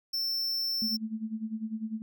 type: tone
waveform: square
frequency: 5370 Hz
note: E8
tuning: 31 cents sharp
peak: -29 dBFS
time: 0.13-0.97 s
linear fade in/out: 10 ms
type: tone with tremolo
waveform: sine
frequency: 220 Hz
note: A3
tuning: in tune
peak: -29 dBFS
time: 0.82-2.02 s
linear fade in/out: 0 ms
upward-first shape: sine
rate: 10 Hz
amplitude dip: 80%
effects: none